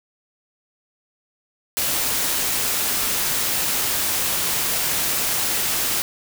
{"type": "noise", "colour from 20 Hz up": "white", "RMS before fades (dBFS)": -22, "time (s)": [1.77, 6.02], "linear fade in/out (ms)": 0, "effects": []}